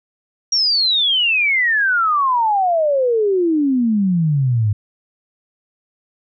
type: exponential sweep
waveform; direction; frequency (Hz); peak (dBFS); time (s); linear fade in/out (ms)
sine; down; 5680 to 100.6; -13; 0.52-4.73; 5
effects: none